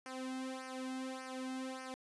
sawtooth tone with flanger, 260 Hz, C4, 11 cents flat, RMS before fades -43 dBFS, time 0.06-1.94 s, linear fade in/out 0 ms, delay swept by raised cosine 0.26 to 1.76 ms, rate 1.7 Hz, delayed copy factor -0.95, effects resampled to 24000 Hz

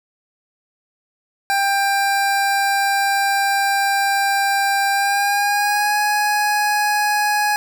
25% pulse tone with pitch glide, 793 to 834.8 Hz, G5 to G#5, +20 to +9 cents, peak -12 dBFS, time 1.5-7.56 s, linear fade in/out 0 ms, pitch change +89 cents, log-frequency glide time 4.92-5.97 s, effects none

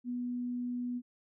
sine tone, 245.2 Hz, B3, 12 cents flat, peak -33 dBFS, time 0.04-1.02 s, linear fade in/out 50 ms, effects none

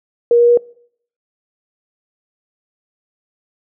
sine tone with pitch steps, 473.6 / 476.3 / 479.1 Hz, A#4 / A#4 / A#4, +27 / +37 / +47 cents, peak -7 dBFS, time 0.31-0.574 s, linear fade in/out 2 ms, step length 88 ms, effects noise-tail reverb RT60 0.6 s tail -23 dB re dry

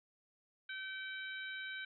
harmonic tone, 769 Hz, G5, 33 cents flat, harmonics 2 / 3 / 4 / 5, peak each -43 / -49 / -52 / -51 dBFS, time 0.69-1.85 s, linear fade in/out 5 ms, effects none

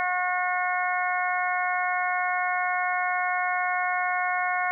harmonic tone, 362.2 Hz, F#4, 37 cents flat, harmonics 2 / 3 / 4 / 5 / 6, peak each -27 / -31 / -30 / -32 / -31 dBFS, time 0-4.71 s, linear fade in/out 0 ms, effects none

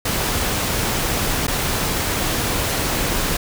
pink noise with dropouts, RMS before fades -21 dBFS, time 0.05-3.37 s, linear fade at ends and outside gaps 5 ms, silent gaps 1.47-1.479 s, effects none

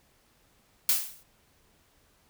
blue noise with exponential decay, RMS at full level -20 dBFS, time 0.89-1.23 s, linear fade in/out 1 ms, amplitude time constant 73 ms, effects pink hiss -65 dBFS RMS until 2.29 s

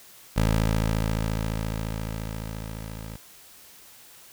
15% pulse tone with level ramp, 54.4 Hz, A1, 19 cents flat, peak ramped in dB -13 to -30 dBFS, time 0.36-3.17 s, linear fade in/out 10 ms, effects white hiss -50 dBFS RMS until 4.32 s

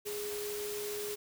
sine tone in noise, 415.3 Hz, G#4, in tune, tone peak -37 dBFS, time 0.05-1.16 s, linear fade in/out 20 ms, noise white, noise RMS -42 dBFS, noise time 0.05-1.16 s, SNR +2 dB, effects none

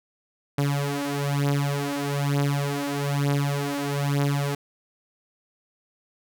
sawtooth beating tone pair, 141.5 / 142.6 Hz, C#3 / C#3, +36 / +49 cents, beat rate 1.1 Hz, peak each -22 dBFS, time 0.58-4.55 s, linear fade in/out 5 ms, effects none

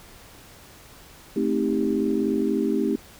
sine chord, A half-diminished seventh, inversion none, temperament just, 220 / 264 / 316.8 / 396 Hz, A3 / C4 / Eb4 / G4, 0 / +16 / +31 / +18 cents, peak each -26 dBFS, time 1.36-2.96 s, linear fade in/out 5 ms
click train, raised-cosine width 2 ms, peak -33 dBFS, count 38, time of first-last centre 1.69-2.418 s, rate 50.8 Hz
effects pink hiss -48 dBFS RMS until 3.19 s

